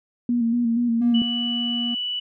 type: tone with vibrato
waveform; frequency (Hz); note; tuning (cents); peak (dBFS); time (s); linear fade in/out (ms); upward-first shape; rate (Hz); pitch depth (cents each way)
sine; 235.5; A#3; +18; -18; 0.29-1.22; 2; square; 4.2; 38
type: tone with pitch glide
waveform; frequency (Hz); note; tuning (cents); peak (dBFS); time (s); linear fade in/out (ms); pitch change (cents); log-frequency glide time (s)
triangle; 235.7 to 237.9; A#3 to A#3; +19 to +35; -23; 1.01-1.95; 10; +16; 1.25-1.37
type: tone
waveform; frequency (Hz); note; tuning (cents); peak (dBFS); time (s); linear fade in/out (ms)
sine; 2960; F#7; 0; -24; 1.14-2.2; 10
effects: none